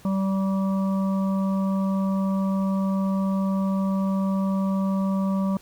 harmonic tone, 193.2 Hz, G3, 25 cents flat, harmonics 1 / 3 / 5 / 6, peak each -21 / -33 / -37 / -37 dBFS, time 0.05-5.57 s, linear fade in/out 2 ms, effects pink hiss -52 dBFS RMS until 5.61 s

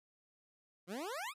20% pulse exponential sweep, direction up, 164.81 to 1318.5 Hz, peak -35 dBFS, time 0.87-1.34 s, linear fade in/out 50 ms, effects resampled to 32000 Hz

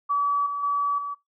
sine tone with level steps, 1145 Hz, D6, 44 cents flat, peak -20 / -26 / -21 / -28 dBFS, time 0.09-1.15 s, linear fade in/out 20 ms, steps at 0.46 / 0.63 / 0.98 s, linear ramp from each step 5 ms, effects noise-tail reverb RT60 0.2 s tail -25 dB re dry

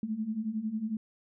sine beating tone pair, 210.8 / 221.8 Hz, G#3 / A3, +26 / +14 cents, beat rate 11 Hz, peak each -36 / -32 dBFS, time 0.03-0.97 s, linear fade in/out 2 ms, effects none

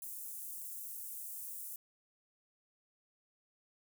white high-pass noise, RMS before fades -45 dBFS, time 0.02-1.76 s, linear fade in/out 2 ms, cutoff 8400 Hz, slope 24 dB/octave, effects none

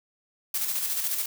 blue noise with tremolo, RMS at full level -27 dBFS, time 0.54-1.26 s, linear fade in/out 5 ms, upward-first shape square, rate 14 Hz, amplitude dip 40%, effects none

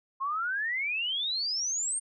sine exponential sweep, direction up, 1054 to 8870 Hz, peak -28 dBFS, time 0.2-2 s, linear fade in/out 20 ms, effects none

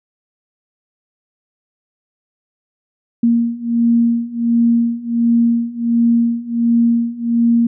sine beating tone pair, 233.1 / 234.5 Hz, A#3 / A#3, 0 / +11 cents, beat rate 1.4 Hz, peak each -16 / -14 dBFS, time 3.23-7.67 s, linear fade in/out 5 ms, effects none

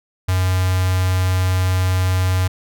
square tone with notch filter, 92.5 Hz, F#2, in tune, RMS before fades -17 dBFS, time 0.28-2.48 s, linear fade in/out 10 ms, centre 340 Hz, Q 0.66, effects none

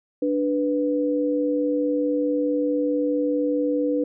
sine tone pair together, 293.7 / 493.9 Hz, D4 / B4, 0 / 0 cents, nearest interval major sixth, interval 900 cents, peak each -22 / -23 dBFS, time 0.22-4.04 s, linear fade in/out 5 ms, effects none

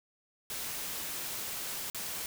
white noise with dropouts, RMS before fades -38 dBFS, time 0.5-2.26 s, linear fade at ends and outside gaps 1 ms, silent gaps 1.9-1.946 s, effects none

